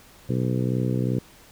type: harmonic tone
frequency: 62.7 Hz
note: B1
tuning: 27 cents sharp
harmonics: 2 / 3 / 4 / 5 / 6 / 7 / 8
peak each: -24 / -28 / -30 / -32 / -34 / -35 / -36 dBFS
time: 0.29-1.19 s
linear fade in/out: 5 ms
effects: pink hiss -51 dBFS RMS until 1.51 s